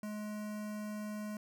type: tone with notch filter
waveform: square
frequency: 210.8 Hz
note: G#3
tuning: 26 cents sharp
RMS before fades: -41 dBFS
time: 0.03-1.37 s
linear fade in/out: 2 ms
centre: 3600 Hz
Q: 1.4
effects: none